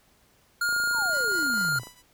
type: tone with pitch glide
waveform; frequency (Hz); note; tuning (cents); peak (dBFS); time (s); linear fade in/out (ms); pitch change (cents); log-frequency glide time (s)
square; 1418 to 1407.4; F6 to F6; +26 to +13; -24; 0.61-1.79; 5; -13; 1.37-1.64
type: click train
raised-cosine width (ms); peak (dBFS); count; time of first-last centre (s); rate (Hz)
1; -30; 33; 0.69-1.871; 27.1
type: exponential sweep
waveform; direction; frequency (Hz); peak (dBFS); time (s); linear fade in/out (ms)
sine; down; 1040 to 110.7; -32; 0.92-1.84; 50
type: tone with tremolo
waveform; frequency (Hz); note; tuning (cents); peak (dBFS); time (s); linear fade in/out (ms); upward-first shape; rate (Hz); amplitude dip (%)
5% pulse; 990; B5; +4; -30; 1.1-2.03; 50; triangle; 4.4; 90
effects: pink hiss -62 dBFS RMS until 2.13 s